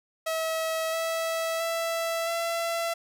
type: tone with pitch steps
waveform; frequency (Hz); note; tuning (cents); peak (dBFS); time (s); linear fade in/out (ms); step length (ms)
sawtooth; 645 / 654 / 663.1 / 672.4; E5 / E5 / E5 / E5; -38 / -14 / +10 / +34; -23; 0.26-2.94; 10; 670
effects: none